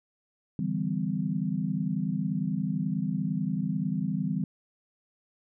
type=chord; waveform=sine; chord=E minor seventh; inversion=third; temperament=equal with one note detuned; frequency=146.83 / 164.81 / 196 / 252.7 Hz; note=D3 / E3 / G3 / B3; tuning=0 / 0 / 0 / +40 cents; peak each=-35 / -31 / -30 / -34 dBFS; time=0.59-4.44 s; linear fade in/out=2 ms; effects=none